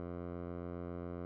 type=tone with low-pass filter; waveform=10% pulse; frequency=87.31 Hz; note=F2; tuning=in tune; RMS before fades=-43 dBFS; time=0-1.25 s; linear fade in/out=0 ms; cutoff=990 Hz; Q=0.95; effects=none